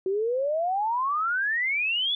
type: exponential sweep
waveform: sine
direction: up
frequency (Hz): 370 to 3508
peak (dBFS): -23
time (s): 0.06-2.15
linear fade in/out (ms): 2
effects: none